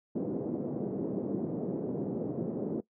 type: band-pass noise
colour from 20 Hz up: white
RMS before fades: -34 dBFS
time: 0.15-2.81 s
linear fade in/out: 10 ms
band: 150 to 420 Hz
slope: 24 dB/octave
effects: noise-tail reverb RT60 0.1 s tail -19 dB re dry